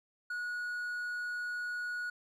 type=tone; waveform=triangle; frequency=1457 Hz; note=F#6; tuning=27 cents flat; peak=-33 dBFS; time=0.3-2.1 s; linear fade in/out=5 ms; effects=none